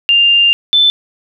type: tone pair in turn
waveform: sine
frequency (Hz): 2797 / 3524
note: F7 / A7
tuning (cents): +2 / +2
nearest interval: major third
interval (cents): 400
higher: second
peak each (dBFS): -6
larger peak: neither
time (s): 0.09-0.53 / 0.73-0.9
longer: first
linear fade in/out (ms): 0
effects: none